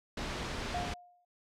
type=noise; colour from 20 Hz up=pink; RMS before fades=-37 dBFS; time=0.17-0.94 s; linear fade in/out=5 ms
type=tone with exponential decay; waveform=sine; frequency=710 Hz; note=F5; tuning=28 cents sharp; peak=-31 dBFS; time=0.74-1.25 s; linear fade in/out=5 ms; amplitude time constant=110 ms
effects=low-pass 5000 Hz 12 dB/octave